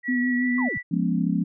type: tone with pitch glide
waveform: sine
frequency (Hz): 1934 to 1964.4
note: B6 to B6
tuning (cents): -37 to -10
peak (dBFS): -26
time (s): 0.03-0.83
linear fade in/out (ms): 50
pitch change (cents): +27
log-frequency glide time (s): 0.37-0.48
type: tone with vibrato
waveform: sine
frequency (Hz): 249.2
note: B3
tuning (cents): +16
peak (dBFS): -21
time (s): 0.08-0.69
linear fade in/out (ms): 10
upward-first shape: triangle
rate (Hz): 6.2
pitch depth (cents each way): 37
type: linear sweep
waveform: sine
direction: down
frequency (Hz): 1129 to 72.3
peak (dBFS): -30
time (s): 0.58-0.78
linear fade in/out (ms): 5
type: chord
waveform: sine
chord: C# dominant seventh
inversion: first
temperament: equal with one note detuned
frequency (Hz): 174.61 / 207.7 / 241.3 / 277.2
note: E#3 / G#3 / B3 / C#4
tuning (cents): 0 / 0 / -40 / 0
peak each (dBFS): -24 / -26 / -27 / -28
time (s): 0.91-1.44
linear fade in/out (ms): 10
effects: none